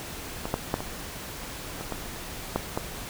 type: clicks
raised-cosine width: 1 ms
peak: -16 / -10 / -10 / -18 / -20 / -16 / -10 / -12 dBFS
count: 8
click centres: 0.455 / 0.541 / 0.741 / 0.805 / 1.81 / 1.923 / 2.56 / 2.775 s
effects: pink hiss -38 dBFS RMS until 3.09 s